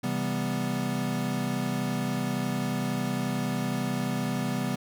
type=chord; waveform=square; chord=C major seventh; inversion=none; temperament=equal with one note detuned; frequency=132.33 / 164.81 / 196 / 246.9 Hz; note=C3 / E3 / G3 / B3; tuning=+20 / 0 / 0 / 0 cents; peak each=-34 / -36 / -33 / -32 dBFS; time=0.03-4.76 s; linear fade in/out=10 ms; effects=none